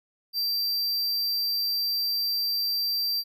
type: tone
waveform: square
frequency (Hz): 4699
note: D8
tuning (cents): 0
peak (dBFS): -25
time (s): 0.33-3.24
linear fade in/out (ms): 50
effects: none